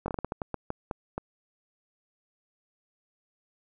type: slowing click train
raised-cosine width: 1 ms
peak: -17 dBFS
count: 12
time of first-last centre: 0.06-1.18 s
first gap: 21 ms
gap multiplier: 1.29
effects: none